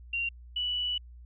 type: tone pair in turn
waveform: sine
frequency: 2763 / 2956 Hz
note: F7 / F#7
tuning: -19 / -2 cents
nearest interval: minor second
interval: 117 cents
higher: second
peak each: -28 dBFS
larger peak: neither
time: 0.13-0.29 / 0.56-0.98 s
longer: second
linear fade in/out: 5 ms
effects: added 60 Hz sine -46 dBFS peak until 1.25 s